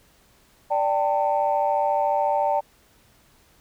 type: chord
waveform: sine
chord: D suspended fourth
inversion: none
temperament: equal with one note detuned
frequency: 587.3 / 784 / 898 Hz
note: D5 / G5 / A5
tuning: 0 / 0 / +35 cents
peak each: -23 / -23 / -23 dBFS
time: 0.7-2.61 s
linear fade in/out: 20 ms
effects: tanh soft clip ceiling -11 dBFS + pink hiss -58 dBFS RMS until 3.6 s